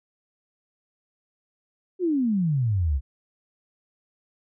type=exponential sweep; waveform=sine; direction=down; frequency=380.7 to 63.1 Hz; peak=-20 dBFS; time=1.99-3.01 s; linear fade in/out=50 ms; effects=none